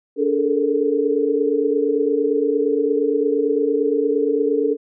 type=tone cluster; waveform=sine; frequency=288.8 / 412.1 / 428.8 / 457.5 Hz; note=D4 / G#4 / A4 / A#4; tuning=-29 / -13 / -45 / -32 cents; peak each=-22 / -27 / -20 / -20 dBFS; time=0.16-4.77 s; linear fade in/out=50 ms; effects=none